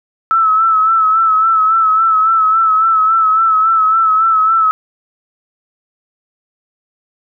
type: tone with vibrato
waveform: sine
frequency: 1308 Hz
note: E6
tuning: 14 cents flat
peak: -8 dBFS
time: 0.31-4.71 s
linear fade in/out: 0 ms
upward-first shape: sine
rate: 3.6 Hz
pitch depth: 43 cents each way
effects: none